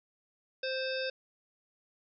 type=harmonic tone; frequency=523.3 Hz; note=C5; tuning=in tune; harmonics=1 / 3 / 5 / 7 / 9 / 10; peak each=-34 / -39 / -41 / -42 / -44 / -44 dBFS; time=0.63-1.1 s; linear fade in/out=5 ms; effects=none